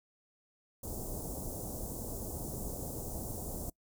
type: band-stop noise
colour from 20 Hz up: pink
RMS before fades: -40 dBFS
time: 0.83-3.7 s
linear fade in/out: 5 ms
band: 730 to 7200 Hz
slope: 24 dB/octave
effects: noise-tail reverb RT60 0.1 s tail -24 dB re dry